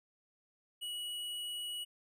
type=tone; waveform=square; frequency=2923 Hz; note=F#7; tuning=22 cents flat; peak=-39 dBFS; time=0.81-1.85 s; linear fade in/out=20 ms; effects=none